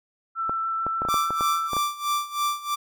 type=tone with vibrato; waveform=sine; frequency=1333 Hz; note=E6; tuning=19 cents sharp; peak=-24 dBFS; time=0.35-1.71 s; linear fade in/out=50 ms; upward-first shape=triangle; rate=6.8 Hz; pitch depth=12 cents each way
type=clicks; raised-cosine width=1 ms; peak=-16 dBFS; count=10; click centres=0.495 / 0.866 / 1.019 / 1.051 / 1.087 / 1.142 / 1.306 / 1.409 / 1.733 / 1.767 s
type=tone with tremolo; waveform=45% pulse; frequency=1174.7 Hz; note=D6; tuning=in tune; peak=-21 dBFS; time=1.08-2.76 s; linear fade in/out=20 ms; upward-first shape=sine; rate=3.1 Hz; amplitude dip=85%
effects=none